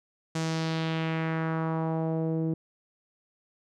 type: tone with low-pass filter sweep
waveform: sawtooth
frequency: 161.5 Hz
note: E3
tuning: 35 cents flat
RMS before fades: -29 dBFS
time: 0.35-2.54 s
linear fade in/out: 5 ms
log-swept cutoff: 7200 to 360 Hz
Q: 1.8
effects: none